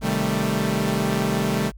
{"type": "chord", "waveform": "sawtooth", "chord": "A half-diminished seventh", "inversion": "first", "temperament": "equal with one note detuned", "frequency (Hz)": [130.81, 155.56, 196, 221], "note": ["C3", "Eb3", "G3", "A3"], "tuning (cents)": [0, 0, 0, 8], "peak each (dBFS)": [-24, -24, -21, -21], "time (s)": [0.01, 1.72], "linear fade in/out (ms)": 50, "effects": ["added 50 Hz sine -39 dBFS peak until 1.77 s"]}